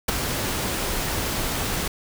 pink noise with ADSR envelope, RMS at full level -18 dBFS, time 0.08-1.88 s, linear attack 9 ms, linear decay 11 ms, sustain -8 dB, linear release 4 ms, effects none

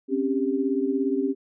sine tone cluster, 263.8 / 280.9 / 394.2 Hz, C4 / C#4 / G4, +14 / +23 / +10 cents, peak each -26 dBFS, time 0.08-1.35 s, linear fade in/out 50 ms, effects none

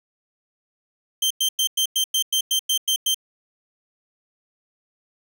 sawtooth tone bursts, 3136 Hz, G7, in tune, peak -15 dBFS, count 11, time 1.22-3.145 s, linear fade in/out 5 ms, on 85 ms, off 99 ms, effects none

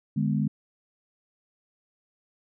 sine chord, G# diminished, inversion second, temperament just, 149.51 / 207.7 / 249.2 Hz, D3 / G#3 / B3, +31 / 0 / +16 cents, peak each -26 / -26 / -30 dBFS, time 0.16-0.48 s, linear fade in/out 10 ms, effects none

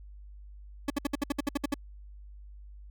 40% pulse tone bursts, 284.6 Hz, C#4, 46 cents sharp, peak -25 dBFS, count 11, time 0.88-1.742 s, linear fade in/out 5 ms, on 22 ms, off 62 ms, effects added 50 Hz sine -45 dBFS peak until 2.9 s

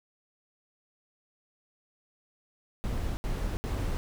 brown noise bursts, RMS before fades -31 dBFS, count 3, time 2.84-3.97 s, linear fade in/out 0 ms, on 330 ms, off 70 ms, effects none

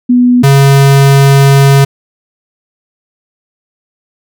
sine / square tone pair in turn, 246.3 / 138.23 Hz, B3 / C#3, -5 / -5 cents, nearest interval minor seventh, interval 1000 cents, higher first, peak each -3 dBFS, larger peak neither, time 0.09-0.43 / 0.43-1.85 s, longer second, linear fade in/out 10 ms, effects none

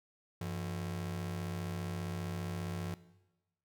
45% pulse ring-modulated tone, 133.3 Hz, C3, 33 cents sharp, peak -34 dBFS, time 0.41-2.94 s, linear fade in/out 0 ms, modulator 37.5 Hz, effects noise-tail reverb RT60 1.0 s tail -17 dB re dry

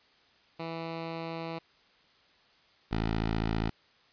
10% pulse tone pair in turn, 164.7 / 54.96 Hz, E3 / A1, -1 / -1 cents, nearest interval octave + perfect fifth, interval 1900 cents, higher first, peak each -27 / -20 dBFS, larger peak second, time 0.59-1.59 / 2.91-3.7 s, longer first, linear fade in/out 10 ms, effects white hiss -63 dBFS RMS until 4.12 s + resampled to 11025 Hz

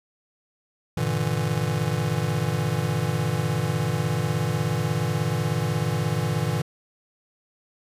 square chord, E half-diminished seventh, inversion first, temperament just, 98.89 / 118.67 / 148.33 / 164.81 Hz, G2 / Bb2 / D3 / E3, +16 / +31 / +18 / 0 cents, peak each -32 / -28 / -28 / -29 dBFS, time 0.97-6.62 s, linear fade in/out 5 ms, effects resampled to 32000 Hz

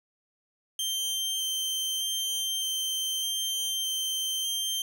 sawtooth tone with vibrato, 3136 Hz, G7, in tune, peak -25 dBFS, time 0.79-4.82 s, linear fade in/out 2 ms, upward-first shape square, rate 0.82 Hz, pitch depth 8 cents each way, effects none

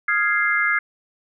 sine chord, F minor seventh, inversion third, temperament equal, 1244.5 / 1396.9 / 1661.2 / 2093 Hz, Eb6 / F6 / Ab6 / C7, 0 / 0 / 0 / 0 cents, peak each -27 / -24 / -21 / -21 dBFS, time 0.08-0.79 s, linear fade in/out 5 ms, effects none

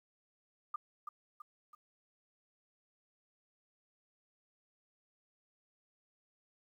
sine tone with echo, 1209 Hz, D6, 50 cents sharp, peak -34 dBFS, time 0.74-0.76 s, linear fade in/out 5 ms, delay 330 ms, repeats 3, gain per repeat -6 dB, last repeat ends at 1.75 s, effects 12-bit

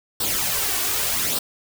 white noise with flanger, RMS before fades -23 dBFS, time 0.2-1.39 s, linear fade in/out 5 ms, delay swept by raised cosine 0.22 to 2.72 ms, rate 0.84 Hz, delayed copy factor +0.6, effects none

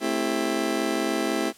30% pulse chord, A minor seventh, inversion none, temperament just, 220 / 264 / 330 / 396 Hz, A3 / C4 / E4 / G4, 0 / +16 / +2 / +18 cents, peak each -28 / -27 / -25 / -28 dBFS, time 0-1.53 s, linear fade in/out 50 ms, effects white hiss -52 dBFS RMS until 1.57 s + low-pass 12000 Hz 12 dB/octave

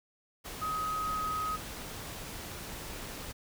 sine tone in noise, 1262 Hz, D#6, 24 cents sharp, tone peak -31 dBFS, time 0.61-1.57 s, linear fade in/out 20 ms, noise pink, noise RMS -42 dBFS, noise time 0.44-3.33 s, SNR +8 dB, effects none

